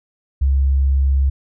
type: tone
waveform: sine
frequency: 68 Hz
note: C#2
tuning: 33 cents flat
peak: -12 dBFS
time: 0.41-1.3 s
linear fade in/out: 10 ms
effects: none